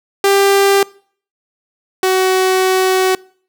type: tone pair in turn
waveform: sawtooth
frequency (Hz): 395.9 / 374.9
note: G4 / F#4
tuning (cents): +17 / +23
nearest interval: minor second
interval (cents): 94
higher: first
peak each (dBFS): -5 / -7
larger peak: first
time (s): 0.24-0.83 / 2.03-3.15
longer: second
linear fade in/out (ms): 2
effects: noise-tail reverb RT60 0.5 s tail -24 dB re dry